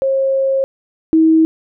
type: tone pair in turn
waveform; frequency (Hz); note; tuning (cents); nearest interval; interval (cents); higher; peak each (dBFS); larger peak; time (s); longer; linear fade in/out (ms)
sine; 538 / 320.5; C5 / E4; +48 / -49; major sixth; 897; first; -12 / -7; second; 0.02-0.64 / 1.13-1.45; first; 0
effects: none